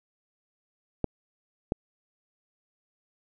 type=clicks; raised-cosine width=2 ms; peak=-12 dBFS; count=2; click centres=1.043 / 1.721 s; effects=none